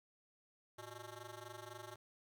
10% pulse ring-modulated tone, 244.1 Hz, B3, 20 cents flat, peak -38 dBFS, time 0.78-1.96 s, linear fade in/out 5 ms, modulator 134 Hz, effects none

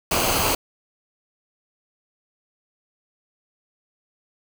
pink noise with comb filter, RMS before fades -21 dBFS, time 0.11-0.55 s, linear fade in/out 5 ms, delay 0.55 ms, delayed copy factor -0.55, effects none

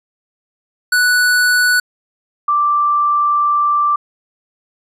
square / sine tone pair in turn, 1480 / 1174.7 Hz, F#6 / D6, 0 / 0 cents, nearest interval major third, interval 400 cents, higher first, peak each -11 dBFS, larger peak neither, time 0.92-1.8 / 2.48-3.96 s, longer second, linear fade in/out 5 ms, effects resampled to 32000 Hz

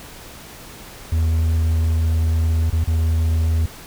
triangle tone with dropouts, 81 Hz, E2, 30 cents flat, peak -13 dBFS, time 1.12-3.66 s, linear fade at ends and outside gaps 5 ms, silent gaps 2.701-2.727 / 2.841-2.874 s, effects pink hiss -39 dBFS RMS until 3.86 s

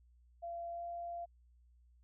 sine tone with pitch glide, 684 to 689.2 Hz, F5 to F5, -36 to -23 cents, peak -40 dBFS, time 0.42-1.26 s, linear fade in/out 20 ms, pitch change +13 cents, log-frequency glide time 0.71-0.84 s, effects added 60 Hz sine -63 dBFS peak until 2.03 s

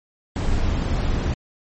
brown noise, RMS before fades -21 dBFS, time 0.36-1.34 s, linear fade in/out 2 ms, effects MP3 32 kbps

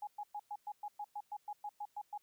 sine tone bursts, 830.6 Hz, G#5, in tune, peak -39 dBFS, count 14, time 0.02-2.178 s, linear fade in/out 5 ms, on 52 ms, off 110 ms, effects white hiss -75 dBFS RMS until 2.22 s

